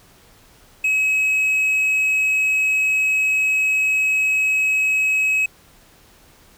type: tone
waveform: triangle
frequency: 2558 Hz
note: D#7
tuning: 47 cents sharp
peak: -14 dBFS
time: 0.84-5.46 s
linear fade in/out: 5 ms
effects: pink hiss -51 dBFS RMS until 6.57 s